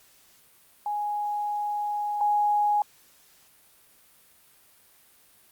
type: tone pair in turn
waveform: sine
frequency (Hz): 830.6 / 830.6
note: G#5 / G#5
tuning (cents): 0 / 0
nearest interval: unison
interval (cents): 0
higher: neither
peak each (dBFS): -26 / -20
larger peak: second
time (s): 0.86-2.21 / 2.21-2.82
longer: first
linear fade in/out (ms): 2
effects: white hiss -58 dBFS RMS until 5.51 s + Opus 48 kbps